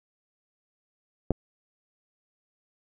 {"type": "clicks", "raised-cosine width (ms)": 2, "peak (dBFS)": [-8, -24], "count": 2, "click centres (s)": [1.307, 1.317], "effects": []}